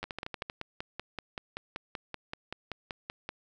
two click trains, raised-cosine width 0.3 ms, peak -20 / -20 dBFS, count 18 / 7, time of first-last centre 0.04-3.29 / 0.03-0.499 s, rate 5.23 / 12.8 Hz, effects none

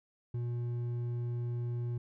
sine tone with hard clipping, 120 Hz, B2, 49 cents flat, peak -34 dBFS, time 0.34-1.98 s, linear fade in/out 5 ms, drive 5 dB, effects none

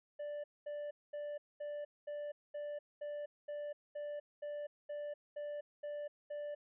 triangle tone bursts, 587.3 Hz, D5, in tune, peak -38 dBFS, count 14, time 0.19-6.55 s, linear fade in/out 10 ms, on 250 ms, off 220 ms, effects resampled to 8000 Hz

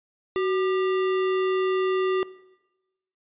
sine tone with sample-and-hold, 375.1 Hz, F#4, 24 cents sharp, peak -21 dBFS, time 0.36-2.23 s, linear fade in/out 0 ms, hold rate 1575 Hz, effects noise-tail reverb RT60 1.0 s tail -19 dB re dry + resampled to 8000 Hz

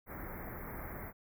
pink band-stop noise, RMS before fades -44 dBFS, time 0.06-1.13 s, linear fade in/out 50 ms, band 2200 to 12000 Hz, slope 96 dB/octave, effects none

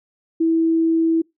sine tone, 327 Hz, E4, 14 cents flat, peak -14 dBFS, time 0.4-1.22 s, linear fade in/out 10 ms, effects noise-tail reverb RT60 0.2 s tail -26 dB re dry

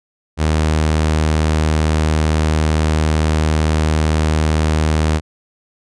sawtooth tone, 77.78 Hz, D#2, in tune, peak -9 dBFS, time 0.37-5.21 s, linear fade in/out 50 ms, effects resampled to 22050 Hz

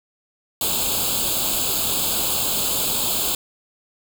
white noise with comb filter, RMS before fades -22 dBFS, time 0.61-3.35 s, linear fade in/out 2 ms, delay 0.26 ms, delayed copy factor +0.95, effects none

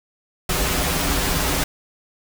pink noise with comb filter, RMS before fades -21 dBFS, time 0.49-1.64 s, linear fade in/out 5 ms, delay 9 ms, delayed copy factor -0.9, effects none

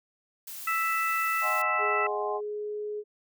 blue noise, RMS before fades -40 dBFS, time 0.47-1.62 s, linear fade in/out 5 ms
harmonic tone, 659.3 Hz, E5, in tune, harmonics 2 / 3 / 4, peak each -27 / -31 / -33 dBFS, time 0.67-2.07 s, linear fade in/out 5 ms
sine chord, Ab dominant seventh, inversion second, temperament equal, 622.3 / 740 / 830.6 / 1046.5 Hz, Eb5 / Gb5 / Ab5 / C6, 0 / 0 / 0 / 0 cents, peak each -35 dBFS, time 1.41-2.41 s, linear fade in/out 50 ms
sine tone with pitch glide, 416.7 to 419.6 Hz, G#4 to G#4, +6 to +18 cents, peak -31 dBFS, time 1.78-3.04 s, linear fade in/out 50 ms, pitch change +12 cents, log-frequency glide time 2.02-2.76 s
effects none

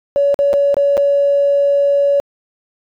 triangle tone with dropouts, 565 Hz, C#5, 33 cents sharp, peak -6 dBFS, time 0.16-2.2 s, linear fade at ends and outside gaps 0 ms, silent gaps 0.343-0.39 / 0.531-0.538 / 0.743-0.768 / 0.97-0.977 s, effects tanh soft clip ceiling -8 dBFS

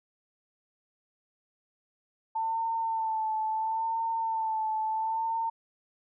sine tone with vibrato, 890 Hz, A5, 20 cents sharp, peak -27 dBFS, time 2.35-5.5 s, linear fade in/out 10 ms, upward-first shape sine, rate 0.73 Hz, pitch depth 35 cents each way, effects none

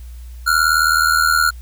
square ring-modulated tone, 1409 Hz, F6, 15 cents sharp, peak -10 dBFS, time 0.46-1.51 s, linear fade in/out 20 ms, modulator 39.6 Hz, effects added 60 Hz sine -31 dBFS peak until 1.61 s + white hiss -51 dBFS RMS until 1.61 s

